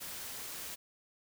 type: noise with amplitude modulation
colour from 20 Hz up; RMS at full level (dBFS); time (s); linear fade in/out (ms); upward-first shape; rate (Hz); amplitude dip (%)
white; -42; 0-0.76; 20; sine; 272; 25
effects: none